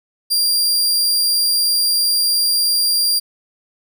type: tone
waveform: sawtooth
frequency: 4769 Hz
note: D8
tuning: 26 cents sharp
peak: -11 dBFS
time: 0.3-3.2 s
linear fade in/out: 20 ms
effects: none